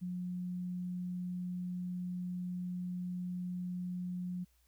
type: tone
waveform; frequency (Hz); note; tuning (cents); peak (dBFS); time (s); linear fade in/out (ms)
sine; 179.6; F3; +49; -36; 0.01-4.45; 20
effects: added 60 Hz sine -69 dBFS peak until 4.67 s + white hiss -74 dBFS RMS until 4.67 s